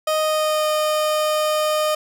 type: tone with pitch glide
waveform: 30% pulse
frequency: 622 to 613.1 Hz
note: D#5 to D#5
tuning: -1 to -26 cents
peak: -15 dBFS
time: 0.07-1.95 s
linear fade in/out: 5 ms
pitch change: -25 cents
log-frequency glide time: 0.19-0.68 s
effects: none